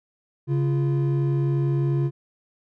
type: tone pair together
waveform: triangle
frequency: 138.59 / 344.3 Hz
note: C#3 / F4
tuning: 0 / -25 cents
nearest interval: octave + major third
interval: 1575 cents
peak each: -18 / -26 dBFS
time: 0.47-2.11 s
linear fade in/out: 50 ms
effects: none